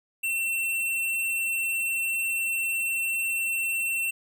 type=tone with hard clipping; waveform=sine; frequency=2703 Hz; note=E7; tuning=43 cents sharp; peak=-26 dBFS; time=0.23-4.11 s; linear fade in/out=10 ms; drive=18 dB; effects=none